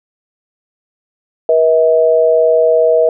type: tone pair together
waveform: sine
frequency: 480.8 / 642.2 Hz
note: B4 / E5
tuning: -46 / -45 cents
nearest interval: perfect fourth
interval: 501 cents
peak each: -10 dBFS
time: 1.49-3.09 s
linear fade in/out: 2 ms
effects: none